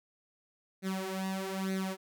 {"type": "tone with flanger", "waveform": "sawtooth", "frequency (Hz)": 190.6, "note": "G3", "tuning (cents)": -48, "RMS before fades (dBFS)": -35, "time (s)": [0.82, 1.97], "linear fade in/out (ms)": 50, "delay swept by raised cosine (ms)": [0.48, 4.18], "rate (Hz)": 1.1, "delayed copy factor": 0.8, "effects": []}